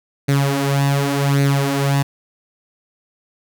sawtooth tone with flanger, 139.8 Hz, C#3, 15 cents sharp, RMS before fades -17 dBFS, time 0.28-2.03 s, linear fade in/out 10 ms, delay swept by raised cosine 0.47 to 6.07 ms, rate 0.88 Hz, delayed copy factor +0.65, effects none

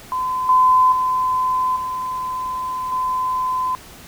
sine tone with level steps, 1020 Hz, C6, 44 cents flat, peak -19 / -10 / -16 / -22 / -18 dBFS, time 0.12-3.75 s, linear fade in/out 0 ms, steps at 0.49 / 0.92 / 1.76 / 2.92 s, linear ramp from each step 2 ms, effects pink hiss -41 dBFS RMS until 4.07 s

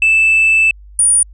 sine tone pair in turn, 2637 / 9490 Hz, E7 / D9, 0 / +17 cents, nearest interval octave + minor seventh, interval 2217 cents, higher second, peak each -6 dBFS, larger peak neither, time 0.02-0.71 / 0.99-1.23 s, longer first, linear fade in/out 2 ms, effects tanh soft clip ceiling -5 dBFS + added 50 Hz sine -35 dBFS peak until 1.33 s

